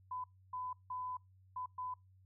sine tone bursts at uneven times, 1005 Hz, B5, 30 cents sharp, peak -39 dBFS, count 5, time 0.11-0.24 / 0.53-0.73 / 0.9-1.17 / 1.56-1.66 / 1.78-1.94 s, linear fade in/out 5 ms, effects noise-tail reverb RT60 0.2 s tail -26 dB re dry + added 94 Hz sine -62 dBFS peak until 2.25 s

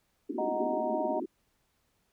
white band-pass noise, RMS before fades -35 dBFS, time 0.29-1.26 s, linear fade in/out 10 ms, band 220 to 400 Hz, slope 96 dB/octave
sine chord, D# minor, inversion none, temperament equal, 622.3 / 740 / 932.3 Hz, D#5 / F#5 / A#5, 0 / 0 / 0 cents, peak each -31 / -36 / -36 dBFS, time 0.38-1.2 s, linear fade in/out 5 ms
effects pink hiss -74 dBFS RMS until 2.12 s

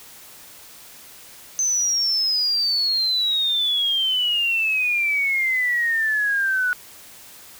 sine exponential sweep, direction down, 6210 to 1463 Hz, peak -18 dBFS, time 1.59-6.73 s, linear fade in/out 0 ms, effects white hiss -44 dBFS RMS until 7.59 s

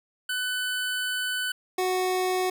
25% pulse tone pair in turn, 1500 / 369.2 Hz, F#6 / F#4, +23 / -4 cents, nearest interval 2 octaves, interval 2427 cents, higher first, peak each -23 / -20 dBFS, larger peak second, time 0.29-1.52 / 1.78-2.5 s, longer first, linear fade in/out 5 ms, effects none

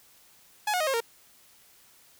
sawtooth tone with pitch steps, 843 / 725.4 / 624.3 / 537.2 / 462.3 Hz, G#5 / F#5 / D#5 / C5 / A#4, +26 / -34 / +6 / +46 / -14 cents, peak -21 dBFS, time 0.67-1.005 s, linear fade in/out 5 ms, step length 67 ms, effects white hiss -58 dBFS RMS until 2.19 s

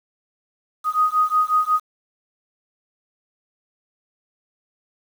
sine beating tone pair, 1244.5 / 1250 Hz, D#6 / D#6, 0 / +8 cents, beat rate 5.5 Hz, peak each -19 dBFS, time 0.84-1.8 s, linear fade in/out 50 ms, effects 7-bit

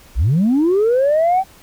sine linear sweep, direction up, 43.76 to 779 Hz, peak -10 dBFS, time 0.15-1.44 s, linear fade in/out 50 ms, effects tanh soft clip ceiling -9 dBFS + pink hiss -46 dBFS RMS until 1.62 s

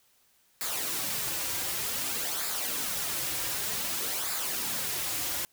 white noise with flanger, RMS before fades -32 dBFS, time 0.61-5.45 s, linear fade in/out 0 ms, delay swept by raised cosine 0.33 to 4.73 ms, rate 0.54 Hz, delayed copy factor -0.55, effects white hiss -66 dBFS RMS until 5.52 s

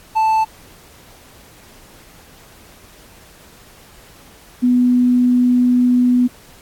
triangle / sine tone pair in turn, 880 / 247.4 Hz, A5 / B3, 0 / +3 cents, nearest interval octave + minor seventh, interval 2197 cents, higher first, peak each -10 dBFS, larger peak neither, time 0.15-0.45 / 4.62-6.28 s, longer second, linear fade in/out 20 ms, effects pink hiss -45 dBFS RMS until 6.61 s + AAC 64 kbps

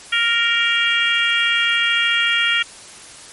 harmonic tone, 466.2 Hz, A#4, in tune, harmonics 3 / 4 / 5 / 6 / 7, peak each -21 / -21 / -21 / -21 / -21 dBFS, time 0.12-2.63 s, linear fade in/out 10 ms, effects white hiss -39 dBFS RMS until 3.32 s + MP3 48 kbps

